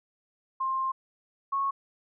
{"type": "tone pair in turn", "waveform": "sine", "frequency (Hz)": [1057, 1099.3], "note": ["C6", "C#6"], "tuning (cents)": [17, -15], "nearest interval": "minor second", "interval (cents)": 68, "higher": "second", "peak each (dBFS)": [-26, -25], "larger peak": "second", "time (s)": [[0.6, 0.92], [1.52, 1.71]], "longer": "first", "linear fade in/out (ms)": 10, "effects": []}